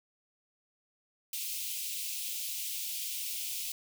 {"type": "high-pass noise", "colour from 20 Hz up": "white", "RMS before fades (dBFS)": -37, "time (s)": [1.33, 3.72], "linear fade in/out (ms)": 2, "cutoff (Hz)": 2400, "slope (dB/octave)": 48, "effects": []}